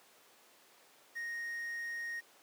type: tone with quantisation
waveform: triangle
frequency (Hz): 1864.7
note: A#6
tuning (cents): 0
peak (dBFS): -36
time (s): 1.15-2.21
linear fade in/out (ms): 20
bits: 10
effects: pink hiss -62 dBFS RMS until 2.42 s + high-pass 400 Hz 12 dB/octave